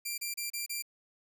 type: tone bursts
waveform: 10% pulse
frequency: 2371 Hz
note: D7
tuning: 16 cents sharp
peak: -25 dBFS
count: 5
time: 0.05-0.824 s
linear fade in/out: 10 ms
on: 130 ms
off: 31 ms
effects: none